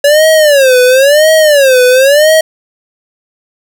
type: tone with vibrato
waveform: square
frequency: 563 Hz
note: C#5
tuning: 27 cents sharp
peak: -4 dBFS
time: 0.04-2.41 s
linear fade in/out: 5 ms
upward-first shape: sine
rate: 0.97 Hz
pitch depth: 210 cents each way
effects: none